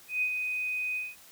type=tone with ADSR envelope; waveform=sine; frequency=2500 Hz; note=D#7; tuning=8 cents sharp; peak=-24 dBFS; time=0.08-1.16 s; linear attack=140 ms; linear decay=72 ms; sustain=-5 dB; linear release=200 ms; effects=white hiss -54 dBFS RMS until 1.31 s